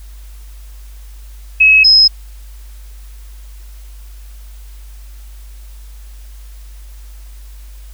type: tone pair in turn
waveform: sine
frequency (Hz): 2567 / 5122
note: E7 / D#8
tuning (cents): -47 / +49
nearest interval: octave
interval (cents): 1196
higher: second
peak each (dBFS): -4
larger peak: neither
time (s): 1.6-1.84 / 1.84-2.08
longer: neither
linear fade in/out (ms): 10
effects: added 50 Hz sine -31 dBFS peak until 7.93 s + white hiss -47 dBFS RMS until 7.93 s